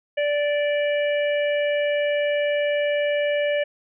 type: harmonic tone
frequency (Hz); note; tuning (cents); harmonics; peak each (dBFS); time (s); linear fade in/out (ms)
584; D5; -10; 1 / 3 / 4 / 5; -20 / -30 / -32 / -34; 0.17-3.64; 10
effects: none